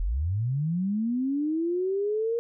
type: linear sweep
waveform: sine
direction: up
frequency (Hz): 36.71 to 471.5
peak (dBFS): -24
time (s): 0-2.39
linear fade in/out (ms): 0
effects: none